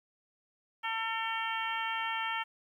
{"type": "harmonic tone with a mistuned harmonic", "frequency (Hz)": 449.6, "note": "A4", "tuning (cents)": 37, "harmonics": [2, 3, 4, 5, 6, 7], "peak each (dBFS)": [-36, -38, -39, -40, -41, -41], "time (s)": [0.83, 2.44], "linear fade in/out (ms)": 20, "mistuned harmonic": 6, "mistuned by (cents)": 34, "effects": ["11-bit"]}